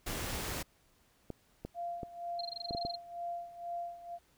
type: noise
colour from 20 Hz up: pink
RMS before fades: -38 dBFS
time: 0.06-0.63 s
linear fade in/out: 10 ms
type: clicks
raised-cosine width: 2 ms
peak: -26 dBFS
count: 6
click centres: 1.303 / 1.65 / 2.032 / 2.709 / 2.749 / 2.851 s
type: tone with tremolo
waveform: sine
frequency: 692 Hz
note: F5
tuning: 16 cents flat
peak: -35 dBFS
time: 1.74-4.19 s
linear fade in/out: 50 ms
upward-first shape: sine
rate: 2.1 Hz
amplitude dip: 80%
type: tone bursts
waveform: sine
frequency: 4186 Hz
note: C8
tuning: in tune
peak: -36 dBFS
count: 14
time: 2.39-2.956 s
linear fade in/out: 5 ms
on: 20 ms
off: 22 ms
effects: pink hiss -69 dBFS RMS until 4.37 s